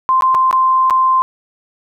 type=tone with dropouts; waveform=sine; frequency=1043 Hz; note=C6; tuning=6 cents flat; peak=-9 dBFS; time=0.09-1.22 s; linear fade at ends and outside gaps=0 ms; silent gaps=0.209-0.222 / 0.345-0.349 / 0.511-0.528 / 0.899-0.907 s; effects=none